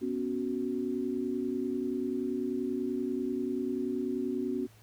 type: chord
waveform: sine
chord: B suspended second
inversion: none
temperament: equal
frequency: 246.9 / 277.2 / 370 Hz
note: B3 / C#4 / F#4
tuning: 0 / 0 / 0 cents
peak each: -34 dBFS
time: 0.01-4.67 s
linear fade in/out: 20 ms
effects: added 110 Hz sine -57 dBFS peak until 4.82 s + pink hiss -61 dBFS RMS until 4.82 s